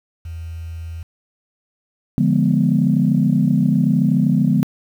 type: tone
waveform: sine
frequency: 82.41 Hz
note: E2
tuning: in tune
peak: -27 dBFS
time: 0.25-1.03 s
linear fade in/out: 5 ms
type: chord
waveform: sine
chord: D diminished seventh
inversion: none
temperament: equal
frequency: 146.83 / 174.61 / 207.7 / 246.9 Hz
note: D3 / F3 / Ab3 / Cb4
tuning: 0 / 0 / 0 / 0 cents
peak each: -18 dBFS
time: 2.18-4.63 s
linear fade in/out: 0 ms
effects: tanh soft clip ceiling -3 dBFS + 8-bit